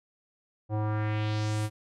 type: tone with low-pass filter sweep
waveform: square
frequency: 107 Hz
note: A2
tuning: 48 cents flat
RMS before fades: -29 dBFS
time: 0.69-1.7 s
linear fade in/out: 50 ms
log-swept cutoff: 680 to 12000 Hz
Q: 1.8
effects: none